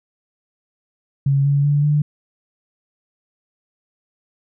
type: tone with pitch steps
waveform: sine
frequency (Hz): 138.59 / 141.75 / 144.98 / 148.28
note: C#3 / C#3 / D3 / D3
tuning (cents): 0 / +39 / -22 / +17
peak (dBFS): -13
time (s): 1.26-2.02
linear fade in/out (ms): 5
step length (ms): 190
effects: none